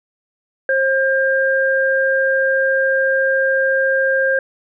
sine tone pair together, 533.9 / 1600 Hz, C5 / G6, +35 / +35 cents, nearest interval octave + perfect fifth, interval 1900 cents, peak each -16 dBFS, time 0.69-4.39 s, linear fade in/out 2 ms, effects none

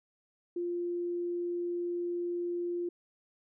sine tone, 348.9 Hz, F4, 2 cents flat, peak -31 dBFS, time 0.56-2.89 s, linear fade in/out 5 ms, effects none

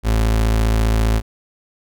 35% pulse tone, 55 Hz, A1, in tune, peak -12 dBFS, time 0.03-1.22 s, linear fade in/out 50 ms, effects none

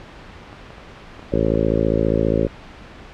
clicks, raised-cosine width 1 ms, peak -25 dBFS, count 12, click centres 0.529 / 0.705 / 0.782 / 1.194 / 1.228 / 1.362 / 1.465 / 1.506 / 1.549 / 1.711 / 1.779 / 1.993 s
harmonic tone, 54.9 Hz, A1, 3 cents flat, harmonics 1 / 2 / 3 / 4 / 5 / 6 / 7 / 8 / 9 / 10, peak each -25 / -25 / -25 / -25 / -25 / -25 / -25 / -25 / -25 / -25 dBFS, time 1.32-2.47 s, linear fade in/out 5 ms
effects pink hiss -40 dBFS RMS until 3.13 s + low-pass 3000 Hz 12 dB/octave

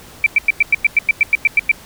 sine tone bursts, 2329 Hz, D7, 15 cents flat, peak -7 dBFS, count 13, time 0.24-1.715 s, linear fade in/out 2 ms, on 23 ms, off 98 ms, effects pink hiss -40 dBFS RMS until 1.85 s

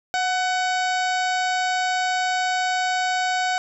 harmonic tone with a mistuned harmonic, 750 Hz, F#5, 23 cents sharp, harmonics 1 / 2 / 3 / 4 / 5 / 6 / 7 / 8 / 9 / 10, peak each -22 / -26 / -31 / -36 / -35 / -37 / -39 / -40 / -44 / -40 dBFS, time 0.14-3.58 s, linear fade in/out 0 ms, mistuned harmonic 1, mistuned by -37 cents, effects none

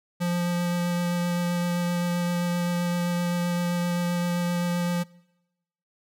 square tone with vibrato, 174.8 Hz, F3, 2 cents sharp, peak -24 dBFS, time 0.2-5.04 s, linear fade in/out 20 ms, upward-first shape sine, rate 7.7 Hz, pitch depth 9 cents each way, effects noise-tail reverb RT60 1.0 s tail -25 dB re dry

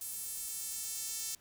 sawtooth tone with high-pass filter sweep, 445.8 Hz, A4, 23 cents sharp, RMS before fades -40 dBFS, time 0.01-1.35 s, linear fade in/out 2 ms, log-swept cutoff 10000 to 6600 Hz, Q 1.3, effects pink hiss -65 dBFS RMS until 1.4 s

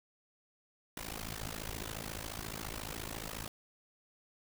pink noise with amplitude modulation, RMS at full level -38 dBFS, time 0.97-3.48 s, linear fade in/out 2 ms, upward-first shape sine, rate 54.3 Hz, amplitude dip 95%, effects none

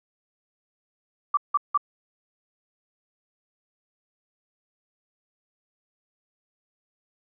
sine tone bursts, 1163 Hz, D6, 17 cents flat, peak -17 dBFS, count 3, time 1.34-1.776 s, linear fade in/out 5 ms, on 32 ms, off 170 ms, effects none

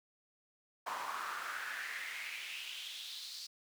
brown noise with high-pass filter sweep, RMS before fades -43 dBFS, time 0.86-3.47 s, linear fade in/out 10 ms, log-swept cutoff 960 to 4600 Hz, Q 4.2, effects none

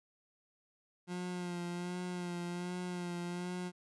30% pulse tone with vibrato, 177.1 Hz, F3, 24 cents sharp, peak -35 dBFS, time 1.07-3.72 s, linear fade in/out 50 ms, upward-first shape sine, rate 1.3 Hz, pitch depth 30 cents each way, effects resampled to 24000 Hz

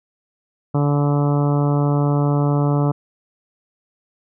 harmonic tone, 144.5 Hz, D3, 28 cents flat, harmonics 1 / 2 / 3 / 4 / 5 / 6 / 7 / 8 / 9, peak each -16 / -22 / -26 / -28 / -30 / -32 / -33 / -34 / -35 dBFS, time 0.74-2.92 s, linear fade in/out 10 ms, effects none

